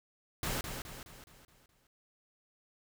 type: noise with echo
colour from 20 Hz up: pink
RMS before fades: -35 dBFS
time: 0.43-0.61 s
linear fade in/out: 2 ms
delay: 210 ms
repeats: 6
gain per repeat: -6 dB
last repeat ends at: 1.87 s
effects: none

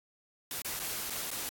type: noise with dropouts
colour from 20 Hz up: white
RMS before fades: -37 dBFS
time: 0.51-1.49 s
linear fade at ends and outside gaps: 1 ms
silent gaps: 0.619-0.647 / 0.793-0.798 / 1.1-1.104 / 1.305-1.313 s
effects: AAC 64 kbps

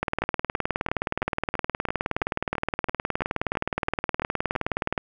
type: two click trains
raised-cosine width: 0.5 ms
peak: -9 / -13 dBFS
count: 96 / 14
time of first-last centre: 0.03-4.978 / 0.22-4.553 s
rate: 19.2 / 3 Hz
effects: none

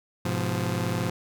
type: chord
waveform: sawtooth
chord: F diminished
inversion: first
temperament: just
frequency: 104.77 / 125.72 / 174.61 Hz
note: Ab2 / Cb3 / F3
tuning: +16 / +31 / 0 cents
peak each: -26 dBFS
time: 0.25-1.1 s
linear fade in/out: 5 ms
effects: none

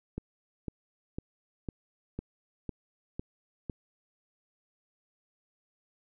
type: click train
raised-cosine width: 3 ms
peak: -22 dBFS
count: 8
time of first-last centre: 0.18-3.698 s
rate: 1.99 Hz
effects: none

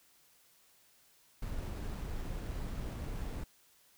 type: noise with sample-and-hold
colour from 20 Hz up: brown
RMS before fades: -39 dBFS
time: 1.42-3.44 s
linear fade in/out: 5 ms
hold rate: 8820 Hz
effects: white hiss -66 dBFS RMS until 3.97 s

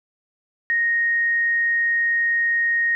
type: tone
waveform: sine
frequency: 1864.7 Hz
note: A#6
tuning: in tune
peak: -17 dBFS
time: 0.7-2.95 s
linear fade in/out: 0 ms
effects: none

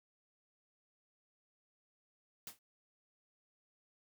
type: noise with exponential decay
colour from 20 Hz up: white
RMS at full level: -42 dBFS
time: 2.47-2.59 s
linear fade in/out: 2 ms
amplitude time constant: 26 ms
effects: none

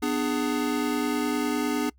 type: chord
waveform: square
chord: G# diminished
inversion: first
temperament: just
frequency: 249.2 / 299 / 415.3 Hz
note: B3 / D4 / G#4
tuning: +16 / +31 / 0 cents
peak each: -29 / -28 / -32 dBFS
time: 0.02-1.9 s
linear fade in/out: 10 ms
effects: noise-tail reverb RT60 0.1 s tail -24 dB re dry + added 64 Hz sine -55 dBFS peak until 1.98 s

